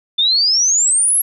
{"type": "exponential sweep", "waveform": "sine", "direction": "up", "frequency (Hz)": [3520, 11490], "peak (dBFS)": -11, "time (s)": [0.18, 1.22], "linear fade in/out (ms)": 10, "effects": []}